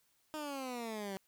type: exponential sweep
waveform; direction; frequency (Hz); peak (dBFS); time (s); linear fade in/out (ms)
15% pulse; down; 312.4 to 189.6; -33; 0.34-1.17; 0
effects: white hiss -74 dBFS RMS until 1.27 s